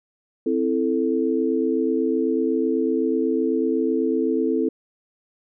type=chord; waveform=sine; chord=A minor; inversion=first; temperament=equal; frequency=261.6 / 329.6 / 440 Hz; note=C4 / E4 / A4; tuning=0 / 0 / 0 cents; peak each=-23 dBFS; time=0.46-4.69 s; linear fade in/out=5 ms; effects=none